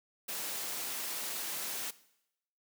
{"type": "noise", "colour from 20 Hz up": "white", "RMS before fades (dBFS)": -38, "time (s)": [0.28, 1.91], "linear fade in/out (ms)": 10, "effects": ["noise-tail reverb RT60 0.8 s tail -18 dB re dry", "high-pass 200 Hz 12 dB/octave"]}